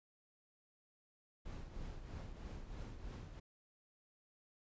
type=noise with tremolo; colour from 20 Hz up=brown; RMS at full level=-45 dBFS; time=1.45-3.4 s; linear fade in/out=10 ms; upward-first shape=triangle; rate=3.1 Hz; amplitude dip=60%; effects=resampled to 16000 Hz